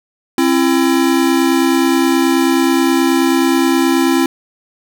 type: tone pair together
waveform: square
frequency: 267 / 336.4 Hz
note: C4 / E4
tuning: +35 / +35 cents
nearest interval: major third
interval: 400 cents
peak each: -14 dBFS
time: 0.38-4.26 s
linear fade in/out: 2 ms
effects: none